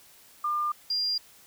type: tone pair in turn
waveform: sine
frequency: 1200 / 4800 Hz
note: D6 / D8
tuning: +37 / +37 cents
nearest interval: 2 octaves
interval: 2400 cents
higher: second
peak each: -25 dBFS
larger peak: neither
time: 0.44-0.72 / 0.9-1.18 s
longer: neither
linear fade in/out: 5 ms
effects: white hiss -55 dBFS RMS until 1.46 s